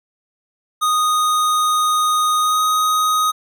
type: tone with pitch glide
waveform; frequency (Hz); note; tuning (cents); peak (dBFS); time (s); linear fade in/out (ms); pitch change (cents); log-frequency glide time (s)
square; 1240 to 1252.2; D#6 to D#6; -6 to +11; -15; 0.81-3.32; 20; +17; 2.41-2.6
effects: none